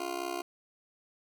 20% pulse tone with amplitude modulation, 351 Hz, F4, 9 cents sharp, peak -25 dBFS, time 0-0.42 s, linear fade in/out 5 ms, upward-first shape sine, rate 64.8 Hz, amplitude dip 85%, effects none

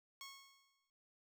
10% pulse tone with exponential decay, 1096 Hz, C#6, 20 cents flat, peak -39 dBFS, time 0.21-0.9 s, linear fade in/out 1 ms, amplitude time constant 150 ms, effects none

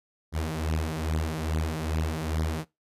sawtooth beating tone pair, 77.78 / 80.18 Hz, D#2 / E2, 0 / -47 cents, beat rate 2.4 Hz, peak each -26 dBFS, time 0.32-2.65 s, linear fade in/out 50 ms, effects noise-tail reverb RT60 0.2 s tail -21 dB re dry + resampled to 32000 Hz

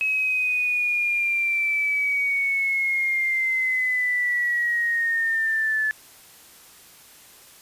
sine linear sweep, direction down, 2565 to 1729 Hz, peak -20 dBFS, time 0.01-5.91 s, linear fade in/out 0 ms, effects white hiss -49 dBFS RMS until 7.61 s + resampled to 32000 Hz

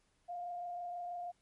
sine tone with frequency modulation, 704 Hz, F5, 14 cents sharp, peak -39 dBFS, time 0.28-1.32 s, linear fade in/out 20 ms, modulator 26.2 Hz, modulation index 0.5, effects pink hiss -75 dBFS RMS until 1.41 s + MP3 48 kbps

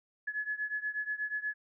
sine beating tone pair, 1700 / 1708.3 Hz, G#6 / G#6, +40 / +48 cents, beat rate 8.3 Hz, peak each -35 / -37 dBFS, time 0.27-1.54 s, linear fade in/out 10 ms, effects none

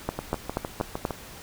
two click trains, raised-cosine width 1 ms, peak -11 / -15 dBFS, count 5 / 7, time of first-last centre 0.09-1.052 / 0.19-1.107 s, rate 4.16 / 6.54 Hz, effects pink hiss -44 dBFS RMS until 1.42 s

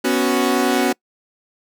sawtooth chord, B suspended second, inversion none, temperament equal, 246.9 / 277.2 / 370 Hz, B3 / C#4 / F#4, 0 / 0 / 0 cents, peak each -16 dBFS, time 0.04-0.93 s, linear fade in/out 10 ms, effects noise-tail reverb RT60 0.1 s tail -26 dB re dry

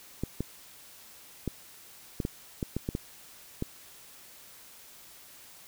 clicks, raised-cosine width 3 ms, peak -17 dBFS, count 10, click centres 0.236 / 0.406 / 1.477 / 2.202 / 2.251 / 2.628 / 2.766 / 2.889 / 2.951 / 3.624 s, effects white hiss -52 dBFS RMS until 5.67 s

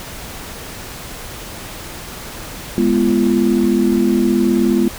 sine chord, F diminished, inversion first, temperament equal with one note detuned, 207.7 / 246.9 / 341.8 Hz, Ab3 / Cb4 / F4, 0 / 0 / -37 cents, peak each -16 dBFS, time 2.78-4.88 s, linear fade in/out 0 ms, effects pink hiss -31 dBFS RMS until 4.98 s

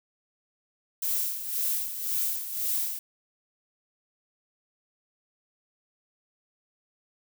violet noise with tremolo, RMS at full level -27 dBFS, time 1.02-2.99 s, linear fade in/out 5 ms, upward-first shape sine, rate 1.9 Hz, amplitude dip 65%, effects none

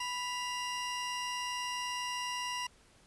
30% pulse tone pair together, 987.8 / 2804 Hz, B5 / F7, 0 / +6 cents, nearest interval octave + tritone, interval 1806 cents, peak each -34 / -36 dBFS, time 0-2.67 s, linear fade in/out 5 ms, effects pink hiss -63 dBFS RMS until 3.06 s + resampled to 24000 Hz

